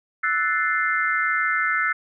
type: chord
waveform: sine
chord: F# half-diminished seventh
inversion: third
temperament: equal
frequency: 1318.5 / 1480 / 1760 / 2093 Hz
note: E6 / F#6 / A6 / C7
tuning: 0 / 0 / 0 / 0 cents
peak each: -25 dBFS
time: 0.23-1.93 s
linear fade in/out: 10 ms
effects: none